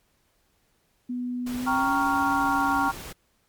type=tone with pitch glide; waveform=sine; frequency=246.9 to 278.7 Hz; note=B3 to C#4; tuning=0 to +9 cents; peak=-27 dBFS; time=1.09-2.89 s; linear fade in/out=10 ms; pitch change=+209 cents; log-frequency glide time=1.57-1.93 s
type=noise; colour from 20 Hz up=pink; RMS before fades=-39 dBFS; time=1.46-3.13 s; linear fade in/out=10 ms
type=chord; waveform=sine; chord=G half-diminished seventh; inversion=none; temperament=equal; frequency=784 / 932.3 / 1108.7 / 1396.9 Hz; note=G5 / Bb5 / Db6 / F6; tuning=0 / 0 / 0 / 0 cents; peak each=-27 dBFS; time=1.66-2.92 s; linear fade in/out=20 ms
effects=pink hiss -68 dBFS RMS until 3.48 s + MP3 96 kbps